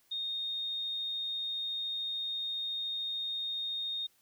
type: tone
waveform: sine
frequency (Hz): 3693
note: A#7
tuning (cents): -17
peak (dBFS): -33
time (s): 0.11-4.07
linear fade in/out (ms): 10
effects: white hiss -69 dBFS RMS until 4.21 s